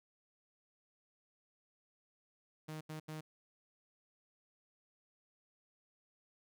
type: tone bursts at uneven times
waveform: sawtooth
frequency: 155.56 Hz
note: D#3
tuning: in tune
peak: -39 dBFS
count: 3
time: 2.68-2.81 / 2.89-3 / 3.08-3.21 s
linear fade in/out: 10 ms
effects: none